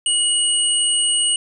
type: tone pair together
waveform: sine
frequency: 2907 / 8711 Hz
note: F#7 / C#9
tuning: -31 / -31 cents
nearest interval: octave + perfect fifth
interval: 1900 cents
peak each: -18 dBFS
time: 0.06-1.36 s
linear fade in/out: 2 ms
effects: none